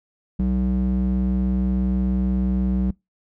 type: tone with band-pass filter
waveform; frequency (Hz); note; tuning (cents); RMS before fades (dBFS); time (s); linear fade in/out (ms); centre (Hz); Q
square; 63.1; B1; +38; -21; 0.39-2.91; 5; 150; 4.7
effects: noise-tail reverb RT60 0.2 s tail -25 dB re dry